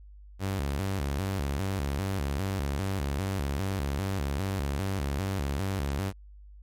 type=tone with vibrato; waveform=sawtooth; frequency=82.41 Hz; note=E2; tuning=in tune; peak=-24 dBFS; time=0.39-6.13 s; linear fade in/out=50 ms; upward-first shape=square; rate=2.5 Hz; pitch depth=280 cents each way; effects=added 50 Hz sine -46 dBFS peak until 6.62 s + MP3 64 kbps